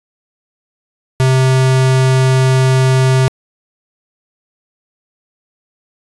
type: tone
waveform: square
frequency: 130.81 Hz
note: C3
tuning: in tune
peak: -9 dBFS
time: 1.2-3.28 s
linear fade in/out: 0 ms
effects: resampled to 24000 Hz